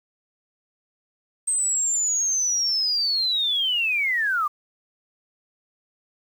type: linear sweep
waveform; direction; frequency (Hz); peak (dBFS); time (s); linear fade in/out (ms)
sine; down; 8340 to 1152; -20; 1.47-4.48; 10
effects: 8-bit